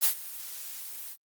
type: noise with ADSR envelope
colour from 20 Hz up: blue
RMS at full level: -21 dBFS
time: 0.01-1.17 s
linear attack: 34 ms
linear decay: 94 ms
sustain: -19 dB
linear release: 61 ms
effects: Opus 32 kbps